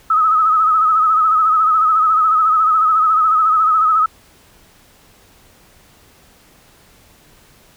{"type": "tone with vibrato", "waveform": "sine", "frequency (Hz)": 1278, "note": "D#6", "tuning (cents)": 46, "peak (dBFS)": -10, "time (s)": [0.1, 4.06], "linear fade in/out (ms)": 5, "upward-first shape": "sine", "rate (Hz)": 14, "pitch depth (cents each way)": 55, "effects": ["pink hiss -49 dBFS RMS until 7.76 s"]}